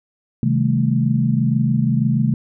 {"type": "chord", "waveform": "sine", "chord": "A half-diminished seventh", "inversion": "first", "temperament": "just", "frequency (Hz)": [132, 158.4, 198, 220], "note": ["C3", "Eb3", "G3", "A3"], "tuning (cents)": [16, 31, 18, 0], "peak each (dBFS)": [-18, -21, -24, -19], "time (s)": [0.43, 2.34], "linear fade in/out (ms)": 2, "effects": []}